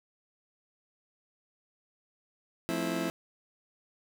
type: chord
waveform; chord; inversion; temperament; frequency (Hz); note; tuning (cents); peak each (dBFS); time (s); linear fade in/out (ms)
30% pulse; F major seventh; none; just; 174.61 / 218.3 / 261.9 / 327.4; F3 / A3 / C4 / E4; 0 / -13 / +2 / -12; -34 / -36 / -34 / -31; 2.69-3.1; 0
effects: none